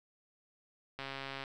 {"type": "click train", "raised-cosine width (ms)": 0.3, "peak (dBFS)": -25, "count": 62, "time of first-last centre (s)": [0.99, 1.439], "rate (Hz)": 136, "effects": []}